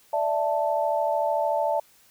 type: chord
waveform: sine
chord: D suspended second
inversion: none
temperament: just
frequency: 587.3 / 660.7 / 881 Hz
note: D5 / E5 / A5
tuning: 0 / +4 / +2 cents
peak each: -26 dBFS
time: 0.13-1.8 s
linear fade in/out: 5 ms
effects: white hiss -58 dBFS RMS until 2.1 s